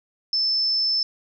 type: tone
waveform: sine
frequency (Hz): 5274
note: E8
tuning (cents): 0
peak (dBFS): -19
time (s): 0.33-1.03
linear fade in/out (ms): 2
effects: none